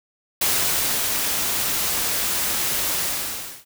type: noise with ADSR envelope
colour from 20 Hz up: white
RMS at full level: -20 dBFS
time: 0.41-3.65 s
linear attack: 6 ms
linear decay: 620 ms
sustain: -3 dB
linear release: 660 ms
effects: none